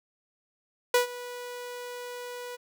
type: tone with ADSR envelope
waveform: sawtooth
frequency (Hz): 490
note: B4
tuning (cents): -14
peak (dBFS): -14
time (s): 0.94-2.57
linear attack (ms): 4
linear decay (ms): 120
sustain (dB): -19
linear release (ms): 23
effects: none